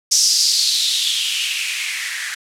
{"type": "noise with band-pass filter sweep", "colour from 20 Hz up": "violet", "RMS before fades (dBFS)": -18, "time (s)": [0.11, 2.35], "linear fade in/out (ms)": 10, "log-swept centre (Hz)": [5700, 1700], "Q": 4.5, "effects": ["low-pass 9000 Hz 12 dB/octave"]}